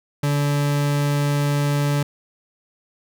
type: tone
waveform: 40% pulse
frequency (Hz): 144.4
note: D3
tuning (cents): -29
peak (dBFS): -17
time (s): 0.23-2.03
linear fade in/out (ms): 5
effects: none